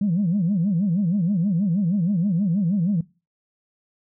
sine tone with vibrato, 185.1 Hz, F#3, 1 cent sharp, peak -17 dBFS, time 0.01-3.01 s, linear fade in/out 5 ms, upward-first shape sine, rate 6.3 Hz, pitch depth 230 cents each way, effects noise-tail reverb RT60 0.3 s tail -20 dB re dry + tanh soft clip ceiling -14 dBFS

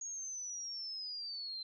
sine linear sweep, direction down, 6645 to 4085 Hz, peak -40 dBFS, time 0.01-1.63 s, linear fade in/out 5 ms, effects none

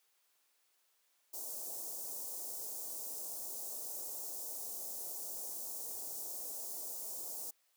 white band-stop noise, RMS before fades -43 dBFS, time 1.33-7.51 s, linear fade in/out 10 ms, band 760 to 6100 Hz, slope 24 dB/octave, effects white hiss -75 dBFS RMS until 7.76 s + high-pass 400 Hz 12 dB/octave

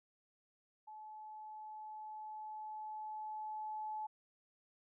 sine tone with level ramp, 860 Hz, A5, 40 cents flat, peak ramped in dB -49 to -39 dBFS, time 0.87-4.07 s, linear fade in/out 10 ms, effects none

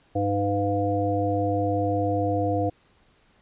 harmonic tone with a mistuned harmonic, 100.3 Hz, G2, 40 cents sharp, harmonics 1 / 3 / 5 / 7, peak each -27 / -27 / -27 / -27 dBFS, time 0.15-2.7 s, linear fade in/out 10 ms, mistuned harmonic 3, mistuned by +33 cents, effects pink hiss -61 dBFS RMS until 3.41 s + resampled to 8000 Hz

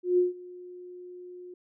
sine tone with ADSR envelope, 359 Hz, F4, 48 cents sharp, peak -18 dBFS, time 0.03-1.54 s, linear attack 150 ms, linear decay 150 ms, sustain -23 dB, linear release 4 ms, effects none

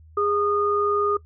sine tone pair together, 411 / 1227 Hz, G#4 / D#6, -18 / -25 cents, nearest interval octave + perfect fifth, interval 1893 cents, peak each -22 / -22 dBFS, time 0.17-1.17 s, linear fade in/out 5 ms, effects noise-tail reverb RT60 0.1 s tail -19 dB re dry + added 79 Hz sine -46 dBFS peak until 1.25 s

